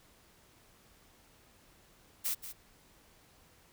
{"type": "noise with echo", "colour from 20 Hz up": "blue", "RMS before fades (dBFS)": -33, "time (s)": [2.24, 2.35], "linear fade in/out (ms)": 20, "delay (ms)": 180, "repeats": 1, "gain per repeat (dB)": -11, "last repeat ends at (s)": 2.53, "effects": ["pink hiss -63 dBFS RMS until 3.72 s"]}